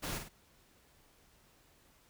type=noise with echo; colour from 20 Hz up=pink; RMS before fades=-39 dBFS; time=0.02-0.19 s; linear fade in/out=20 ms; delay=51 ms; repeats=2; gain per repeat=-6 dB; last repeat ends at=0.292 s; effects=pink hiss -66 dBFS RMS until 2.09 s